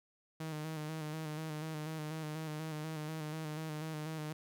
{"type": "tone with vibrato", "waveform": "sawtooth", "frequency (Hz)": 155.56, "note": "D#3", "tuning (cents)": 0, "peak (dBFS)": -35, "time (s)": [0.4, 4.33], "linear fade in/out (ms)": 5, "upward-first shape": "square", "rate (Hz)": 4.1, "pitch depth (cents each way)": 35, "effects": []}